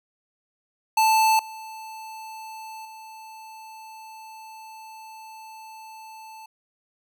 square tone with level steps, 880 Hz, A5, in tune, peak -17 / -37 / -41 dBFS, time 0.97-6.46 s, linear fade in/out 5 ms, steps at 1.39 / 2.85 s, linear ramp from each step 2 ms, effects none

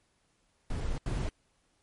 brown noise bursts at uneven times, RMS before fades -32 dBFS, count 2, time 0.7-0.98 / 1.06-1.29 s, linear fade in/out 2 ms, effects pink hiss -72 dBFS RMS until 1.82 s + MP3 48 kbps

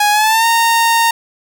sawtooth tone with pitch glide, 830.6 to 921.6 Hz, G#5 to A#5, 0 to -20 cents, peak -6 dBFS, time 0-1.11 s, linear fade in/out 5 ms, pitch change +180 cents, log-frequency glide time 0.11-0.46 s, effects none

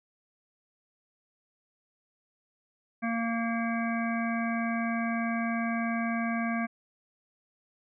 harmonic tone with a mistuned harmonic, 230.4 Hz, A#3, 20 cents flat, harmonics 1 / 3 / 5 / 7 / 9 / 10, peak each -29 / -35 / -38 / -37 / -42 / -40 dBFS, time 3.02-6.67 s, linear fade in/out 20 ms, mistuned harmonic 10, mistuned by -23 cents, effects none

